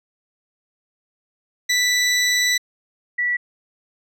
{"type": "tone pair in turn", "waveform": ["20% pulse", "sine"], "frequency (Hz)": [1975.5, 1950.6], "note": ["B6", "B6"], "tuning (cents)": [0, -22], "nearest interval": "unison", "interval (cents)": 22, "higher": "first", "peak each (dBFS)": [-11, -18], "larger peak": "first", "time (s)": [[1.69, 2.58], [3.18, 3.37]], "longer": "first", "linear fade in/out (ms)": 10, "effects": ["low-pass 12000 Hz 12 dB/octave"]}